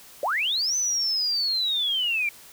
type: linear two-way sweep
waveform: sine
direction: up then down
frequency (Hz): 489.9 to 6130 to 2312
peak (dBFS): -22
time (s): 0.23-2.29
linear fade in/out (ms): 2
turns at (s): 0.76
effects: white hiss -48 dBFS RMS until 2.52 s